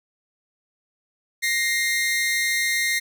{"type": "tone pair together", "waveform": "sawtooth", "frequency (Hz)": [1867.2, 2100], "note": ["A#6", "C7"], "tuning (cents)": [2, 6], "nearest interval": "major second", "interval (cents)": 204, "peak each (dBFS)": [-21, -19], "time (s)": [1.42, 3], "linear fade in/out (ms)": 20, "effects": []}